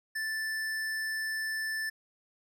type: tone with tanh clipping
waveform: sine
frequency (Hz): 1760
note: A6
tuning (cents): 0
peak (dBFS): -33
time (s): 0.15-1.9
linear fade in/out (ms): 10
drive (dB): 18
effects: none